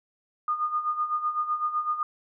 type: tone with tremolo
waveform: sine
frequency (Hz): 1223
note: D#6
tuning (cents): -30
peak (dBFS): -22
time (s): 0.48-2.03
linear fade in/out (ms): 2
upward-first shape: sine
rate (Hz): 7.9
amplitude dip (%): 70
effects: none